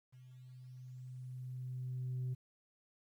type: tone with level ramp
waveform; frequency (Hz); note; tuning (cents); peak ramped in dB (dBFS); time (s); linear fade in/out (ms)
sine; 127.2; C3; -48; -55 to -33; 0.12-2.35; 20
effects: tanh soft clip ceiling -34 dBFS + 12-bit